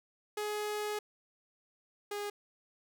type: tone pair in turn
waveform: sawtooth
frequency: 419.9 / 411 Hz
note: G#4 / G#4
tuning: +19 / -18 cents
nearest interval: unison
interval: 37 cents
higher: first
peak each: -30 / -32 dBFS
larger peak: first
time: 0.37-0.99 / 2.11-2.3 s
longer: first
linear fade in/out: 5 ms
effects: none